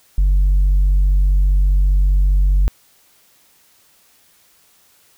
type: tone with tanh clipping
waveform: sine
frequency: 47.53 Hz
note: F#1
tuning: 47 cents sharp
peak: -11 dBFS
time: 0.18-2.68 s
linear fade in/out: 0 ms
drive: 1 dB
effects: white hiss -54 dBFS RMS until 5.17 s